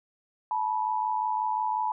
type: tone pair together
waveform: sine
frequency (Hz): 869 / 974.6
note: A5 / B5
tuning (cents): -22 / -23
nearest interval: major second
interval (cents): 199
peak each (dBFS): -28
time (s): 0.51-1.92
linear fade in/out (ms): 2
effects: none